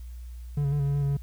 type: tone with pitch steps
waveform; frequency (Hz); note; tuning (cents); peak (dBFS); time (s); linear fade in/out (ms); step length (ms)
triangle; 144.8 / 139.7 / 145.7 / 140 / 141.4 / 143.3 / 140 / 140.9; D3 / C#3 / D3 / C#3 / C#3 / D3 / C#3 / C#3; -24 / +14 / -13 / +18 / +35 / -42 / +18 / +29; -21; 0.57-1.17; 5; 75
effects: added 60 Hz sine -37 dBFS peak until 1.22 s + white hiss -61 dBFS RMS until 1.22 s